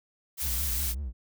blue noise, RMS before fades -31 dBFS, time 0.37-0.95 s, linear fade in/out 50 ms
triangle tone with vibrato, 65.41 Hz, C2, in tune, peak -29 dBFS, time 0.41-1.13 s, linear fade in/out 50 ms, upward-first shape triangle, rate 5.4 Hz, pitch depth 250 cents each way
effects none

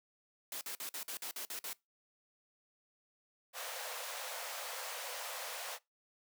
white noise bursts, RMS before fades -42 dBFS, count 9, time 0.52-1.731 s, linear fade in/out 2 ms, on 91 ms, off 49 ms
pink high-pass noise, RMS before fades -43 dBFS, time 3.53-5.79 s, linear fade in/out 50 ms, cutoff 480 Hz, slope 96 dB/octave
effects noise-tail reverb RT60 0.2 s tail -22 dB re dry + high-pass 300 Hz 12 dB/octave

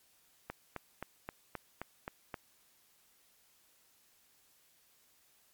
click train, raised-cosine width 0.5 ms, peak -24 dBFS, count 8, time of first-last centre 0.5-2.342 s, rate 3.8 Hz, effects white hiss -68 dBFS RMS until 5.53 s + MP3 96 kbps

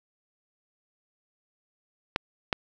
clicks, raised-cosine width 0.3 ms, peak -8 dBFS, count 2, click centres 2.161 / 2.528 s, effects none

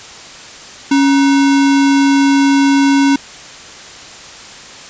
sine tone with sample-and-hold, 277.2 Hz, C#4, in tune, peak -7 dBFS, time 0.91-3.16 s, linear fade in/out 5 ms, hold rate 1225 Hz, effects white hiss -33 dBFS RMS until 4.89 s + resampled to 16000 Hz

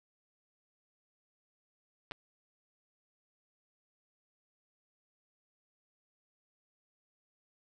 clicks, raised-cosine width 0.3 ms, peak -24 dBFS, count 2, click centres 2.112 / 2.119 s, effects none

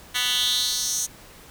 10% pulse tone with high-pass filter sweep, 247.6 Hz, B3, 5 cents sharp, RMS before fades -24 dBFS, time 0.14-1.07 s, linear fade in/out 20 ms, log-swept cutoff 2400 to 6700 Hz, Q 3.4, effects pink hiss -47 dBFS RMS until 1.5 s

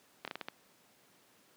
slowing click train, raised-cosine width 0.3 ms, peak -22 dBFS, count 6, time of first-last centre 0.25-0.485 s, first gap 27 ms, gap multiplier 1.28, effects pink hiss -65 dBFS RMS until 1.56 s + high-pass 200 Hz 12 dB/octave

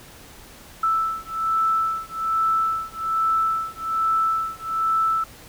sine beating tone pair, 1318.5 / 1319.7 Hz, E6 / E6, 0 / +2 cents, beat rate 1.2 Hz, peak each -23 dBFS, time 0.83-5.24 s, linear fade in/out 5 ms, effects pink hiss -45 dBFS RMS until 5.48 s

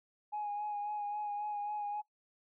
sine tone with vibrato, 830.6 Hz, G#5, in tune, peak -34 dBFS, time 0.32-2.02 s, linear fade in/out 20 ms, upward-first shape sine, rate 3.7 Hz, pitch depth 24 cents each way, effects noise-tail reverb RT60 0.1 s tail -18 dB re dry + tanh soft clip ceiling -31 dBFS

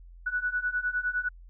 sine beating tone pair, 1472 / 1481.8 Hz, F#6 / F#6, -9 / +2 cents, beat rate 9.8 Hz, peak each -31 / -29 dBFS, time 0.26-1.29 s, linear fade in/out 10 ms, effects added 43 Hz sine -46 dBFS peak until 1.49 s

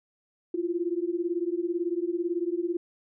sine beating tone pair, 337.1 / 355.1 Hz, E4 / F4, +39 / +29 cents, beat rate 18 Hz, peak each -29 dBFS, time 0.54-2.77 s, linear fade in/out 5 ms, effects none

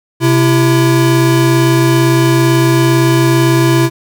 square tone pair together, 130.9 / 334.9 Hz, C3 / E4, +1 / +27 cents, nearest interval octave + major third, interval 1626 cents, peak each -11 dBFS, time 0.2-3.9 s, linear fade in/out 50 ms, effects none

